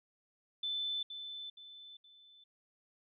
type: tone with echo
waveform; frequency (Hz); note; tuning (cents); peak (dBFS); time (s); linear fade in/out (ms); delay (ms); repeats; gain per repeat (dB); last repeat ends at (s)
sine; 3520; A7; 0; -34; 0.63-1.03; 5; 470; 3; -8; 2.44
effects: none